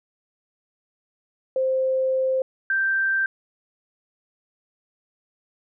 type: tone pair in turn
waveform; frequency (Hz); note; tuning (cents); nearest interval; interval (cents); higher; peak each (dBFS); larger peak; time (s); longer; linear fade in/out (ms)
sine; 523.3 / 1568.1; C5 / G6; 0 / 0; octave + perfect fifth; 1900; second; -19 / -19; neither; 1.56-2.42 / 2.7-3.26; first; 2
effects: none